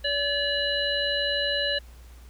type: harmonic tone with a mistuned harmonic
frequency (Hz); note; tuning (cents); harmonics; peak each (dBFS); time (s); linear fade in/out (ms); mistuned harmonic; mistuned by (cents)
572; D5; -46; 1 / 3 / 5 / 7; -29 / -29 / -29 / -29; 0.04-1.79; 10; 5; +33
effects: added 60 Hz sine -44 dBFS peak until 2.29 s + pink hiss -56 dBFS RMS until 2.29 s